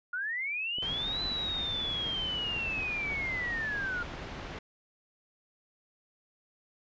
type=linear two-way sweep; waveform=sine; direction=up then down; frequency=1402 to 4029 to 1402 Hz; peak=-31 dBFS; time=0.13-4.03 s; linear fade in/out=5 ms; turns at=1.22 s
type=clicks; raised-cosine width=2 ms; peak=-30 dBFS; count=7; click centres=0.785 / 0.927 / 1.255 / 1.321 / 2.067 / 2.564 / 3.121 s
type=low-pass noise; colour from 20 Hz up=pink; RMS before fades=-41 dBFS; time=0.82-4.59 s; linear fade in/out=5 ms; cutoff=3200 Hz; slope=12 dB/octave
effects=resampled to 16000 Hz